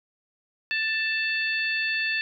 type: harmonic tone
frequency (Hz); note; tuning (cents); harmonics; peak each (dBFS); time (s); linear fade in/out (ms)
883; A5; +6; 2 / 3 / 4 / 5; -27 / -27 / -36 / -35; 0.71-2.21; 0
effects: none